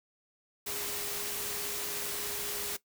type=tone in noise; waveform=sine; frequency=410.7 Hz; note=G#4; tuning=19 cents flat; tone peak=-46 dBFS; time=0.66-2.77 s; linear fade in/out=10 ms; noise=white; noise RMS=-36 dBFS; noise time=0.66-2.77 s; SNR=-13 dB; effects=noise-tail reverb RT60 0.1 s tail -17 dB re dry